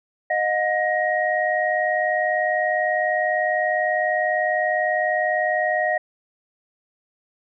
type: tone cluster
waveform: sine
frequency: 619 / 719 / 1884 Hz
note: D#5 / F#5 / A#6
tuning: -9 / -50 / +18 cents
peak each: -23 dBFS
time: 0.3-5.98 s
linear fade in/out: 5 ms
effects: none